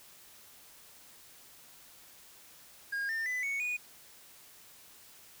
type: tone with pitch steps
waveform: triangle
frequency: 1625 / 1803.1 / 2001 / 2220 / 2463 Hz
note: G#6 / A6 / B6 / C#7 / D#7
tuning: -38 / +42 / +22 / +2 / -18 cents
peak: -30 dBFS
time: 2.92-3.77 s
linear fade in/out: 10 ms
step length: 170 ms
effects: white hiss -56 dBFS RMS until 5.4 s